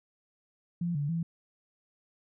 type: tone with pitch steps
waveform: sine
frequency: 172.5 / 144.5 / 166.6 Hz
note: F3 / D3 / E3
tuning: -21 / -28 / +19 cents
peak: -28 dBFS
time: 0.81-1.23 s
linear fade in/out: 5 ms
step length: 140 ms
effects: none